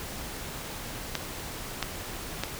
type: clicks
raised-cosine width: 0.2 ms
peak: -10 dBFS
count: 3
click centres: 1.153 / 1.827 / 2.436 s
effects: pink hiss -38 dBFS RMS until 2.59 s